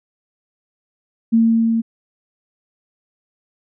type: tone with level ramp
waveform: sine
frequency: 227.4 Hz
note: A#3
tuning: 43 cents flat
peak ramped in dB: -9 to -15 dBFS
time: 1.32-1.82 s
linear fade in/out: 20 ms
effects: none